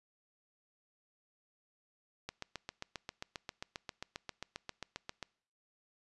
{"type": "click train", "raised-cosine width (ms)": 0.2, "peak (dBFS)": -23, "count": 23, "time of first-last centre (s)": [2.29, 5.227], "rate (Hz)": 7.49, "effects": ["noise-tail reverb RT60 0.6 s tail -25 dB re dry", "resampled to 24000 Hz"]}